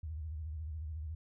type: tone with vibrato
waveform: sine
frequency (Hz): 77.78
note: D#2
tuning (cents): 0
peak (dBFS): -38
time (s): 0.03-1.15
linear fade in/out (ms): 5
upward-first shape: square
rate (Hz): 14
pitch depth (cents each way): 98
effects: none